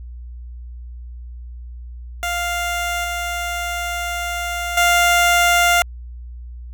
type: tone with level steps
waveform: 15% pulse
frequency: 698.5 Hz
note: F5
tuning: in tune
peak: -14 / -16 / -6 dBFS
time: 2.23-5.82 s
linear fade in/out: 0 ms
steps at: 3.04 / 4.77 s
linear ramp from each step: 5 ms
effects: added 60 Hz sine -31 dBFS peak until 6.73 s